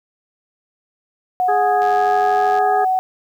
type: tone with pitch glide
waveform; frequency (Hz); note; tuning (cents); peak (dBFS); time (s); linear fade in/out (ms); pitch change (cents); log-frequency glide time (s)
sine; 732 to 748.2; F#5 to F#5; -19 to +19; -14; 1.4-2.99; 0; +38; 1.79-2.79
type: harmonic tone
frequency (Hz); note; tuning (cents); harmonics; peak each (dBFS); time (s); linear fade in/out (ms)
415.3; G#4; 0; 1 / 2 / 3 / 4; -21 / -24 / -26 / -27; 1.48-2.85; 10
type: click train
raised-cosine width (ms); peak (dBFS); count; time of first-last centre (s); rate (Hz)
0.2; -19; 72; 1.82-2.586; 92.7
effects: 8-bit